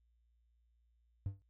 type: tone with exponential decay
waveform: triangle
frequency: 98 Hz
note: G2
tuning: in tune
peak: -29 dBFS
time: 1.26-1.42 s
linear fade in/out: 0 ms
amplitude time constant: 33 ms
effects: tanh soft clip ceiling -27 dBFS + added 58 Hz sine -70 dBFS peak until 1.49 s